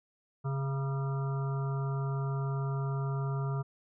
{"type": "harmonic tone with a mistuned harmonic", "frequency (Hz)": 136.7, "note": "C#3", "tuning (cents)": -24, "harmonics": [1, 3, 5, 7, 9, 10], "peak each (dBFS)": [-30, -42, -46, -46, -45, -49], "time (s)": [0.44, 3.63], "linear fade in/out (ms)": 20, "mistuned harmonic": 9, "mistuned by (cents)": -39, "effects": []}